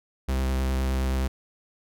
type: tone with vibrato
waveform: 45% pulse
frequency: 65.5 Hz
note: C2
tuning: 2 cents sharp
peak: -23 dBFS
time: 0.28-1.28 s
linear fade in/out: 10 ms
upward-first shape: sine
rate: 9.6 Hz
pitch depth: 13 cents each way
effects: none